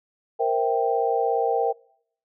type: chord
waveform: sine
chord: C dominant seventh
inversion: third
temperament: equal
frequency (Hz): 466.2 / 523.3 / 659.3 / 784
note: Bb4 / C5 / E5 / G5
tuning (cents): 0 / 0 / 0 / 0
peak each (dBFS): -23 / -29 / -28 / -24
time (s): 0.39-1.73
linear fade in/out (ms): 20
effects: noise-tail reverb RT60 0.7 s tail -26 dB re dry